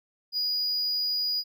triangle tone, 4906 Hz, D#8, 25 cents flat, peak -24 dBFS, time 0.32-1.44 s, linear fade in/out 50 ms, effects none

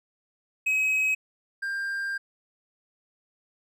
triangle tone pair in turn, 2546 / 1593.3 Hz, D#7 / G6, +39 / +28 cents, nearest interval minor sixth, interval 811 cents, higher first, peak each -20 / -26 dBFS, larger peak first, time 0.66-1.15 / 1.62-2.18 s, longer second, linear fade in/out 10 ms, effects none

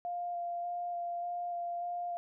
sine tone with vibrato, 698.5 Hz, F5, in tune, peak -34 dBFS, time 0.05-2.17 s, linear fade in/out 0 ms, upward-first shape square, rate 1.7 Hz, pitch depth 10 cents each way, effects none

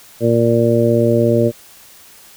harmonic tone, 116.8 Hz, A#2, 4 cents sharp, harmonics 1 / 2 / 3 / 4 / 5, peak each -17 / -17 / -17 / -17 / -17 dBFS, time 0.2-1.52 s, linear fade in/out 50 ms, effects white hiss -43 dBFS RMS until 2.36 s

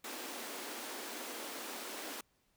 pink high-pass noise, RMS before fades -44 dBFS, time 0.04-2.21 s, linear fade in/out 5 ms, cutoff 240 Hz, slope 48 dB/octave, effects pink hiss -75 dBFS RMS until 2.56 s

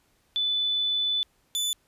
sine / sawtooth tone pair in turn, 3493 / 3493 Hz, A7 / A7, -13 / -13 cents, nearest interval unison, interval 0 cents, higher neither, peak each -23 / -22 dBFS, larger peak second, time 0.36-1.23 / 1.55-1.73 s, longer first, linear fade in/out 0 ms, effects pink hiss -67 dBFS RMS until 1.87 s + resampled to 32000 Hz

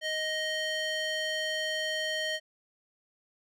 square tone with band-pass filter, 624 Hz, D#5, 5 cents sharp, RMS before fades -32 dBFS, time 0.01-2.4 s, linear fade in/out 50 ms, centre 2800 Hz, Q 1.2, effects none

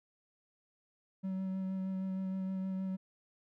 triangle tone with vibrato, 189.5 Hz, F#3, 42 cents sharp, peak -32 dBFS, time 1.23-2.97 s, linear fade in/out 20 ms, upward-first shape sine, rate 6.4 Hz, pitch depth 14 cents each way, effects none

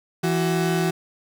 35% pulse tone pair together, 166.73 / 374.7 Hz, E3 / F#4, +20 / +22 cents, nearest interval octave + major second, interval 1402 cents, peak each -20 / -22 dBFS, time 0.23-0.91 s, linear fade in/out 10 ms, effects none

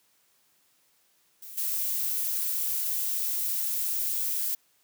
violet noise with level steps, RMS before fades -43 / -29 dBFS, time 1.42-4.55 s, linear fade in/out 5 ms, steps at 1.57 s, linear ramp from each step 10 ms, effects white hiss -67 dBFS RMS until 4.83 s + high-pass 100 Hz 12 dB/octave

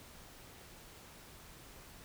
silence, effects pink hiss -55 dBFS RMS until 2.04 s

